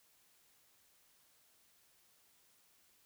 silence, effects white hiss -70 dBFS RMS until 3.05 s

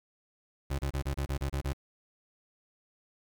30% pulse tone bursts, 69.3 Hz, C#2, in tune, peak -27 dBFS, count 9, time 0.7-1.733 s, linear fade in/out 10 ms, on 89 ms, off 29 ms, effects 10-bit

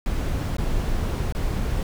brown noise with dropouts, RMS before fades -24 dBFS, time 0.06-1.83 s, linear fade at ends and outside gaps 1 ms, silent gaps 0.568-0.583 / 1.324-1.349 s, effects none

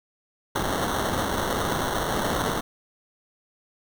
violet noise with sample-and-hold, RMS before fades -26 dBFS, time 0.55-2.61 s, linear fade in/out 10 ms, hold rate 2450 Hz, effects none

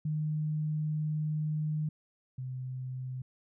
sine tone pair in turn, 153.2 / 128.83 Hz, D#3 / C3, -27 / -26 cents, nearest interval minor third, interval 299 cents, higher first, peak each -29 / -35 dBFS, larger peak first, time 0.05-1.89 / 2.38-3.22 s, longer first, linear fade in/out 5 ms, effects none

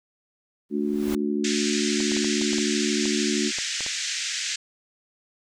pink noise with exponential growth, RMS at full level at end -32 dBFS, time 0.69-1.15 s, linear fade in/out 2 ms, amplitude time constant 100 ms
harmonic tone, 73.1 Hz, D2, 7 cents flat, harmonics 3 / 4 / 5, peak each -26 / -27 / -28 dBFS, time 0.7-3.52 s, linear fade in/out 50 ms
white band-pass noise, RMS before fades -29 dBFS, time 1.44-4.56 s, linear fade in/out 5 ms, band 1600 to 7400 Hz, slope 48 dB/octave
clicks, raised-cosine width 1 ms, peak -24 dBFS, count 11, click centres 2.004 / 2.118 / 2.167 / 2.245 / 2.415 / 2.532 / 2.584 / 3.056 / 3.586 / 3.807 / 3.864 s
effects none

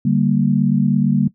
sine chord, G minor, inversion second, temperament equal, 146.83 / 196 / 233.1 Hz, D3 / G3 / Bb3, 0 / 0 / 0 cents, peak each -17 dBFS, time 0.05-1.28 s, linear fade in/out 5 ms, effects noise-tail reverb RT60 0.1 s tail -18 dB re dry

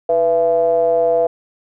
triangle ring-modulated tone, 89.3 Hz, F2, 39 cents sharp, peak -7 dBFS, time 0.09-1.27 s, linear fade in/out 5 ms, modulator 583 Hz, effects none

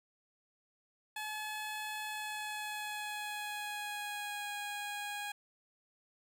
15% pulse tone with pitch glide, 855 to 822.5 Hz, A5 to G#5, -50 to -17 cents, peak -32 dBFS, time 1.16-5.32 s, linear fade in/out 5 ms, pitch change -67 cents, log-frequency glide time 2.07-4.52 s, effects none

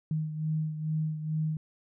sine beating tone pair, 155.56 / 157.86 Hz, D#3 / D#3, 0 / +25 cents, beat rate 2.3 Hz, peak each -29 / -36 dBFS, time 0.11-1.57 s, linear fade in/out 2 ms, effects none

